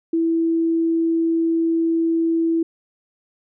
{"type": "tone", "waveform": "sine", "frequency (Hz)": 329.6, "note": "E4", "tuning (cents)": 0, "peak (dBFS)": -16, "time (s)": [0.13, 2.63], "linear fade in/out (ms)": 5, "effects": []}